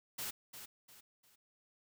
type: noise with echo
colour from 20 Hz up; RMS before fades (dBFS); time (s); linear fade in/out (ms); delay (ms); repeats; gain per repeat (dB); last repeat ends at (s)
white; -41; 0.18-0.31; 10; 350; 3; -9; 1.36
effects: none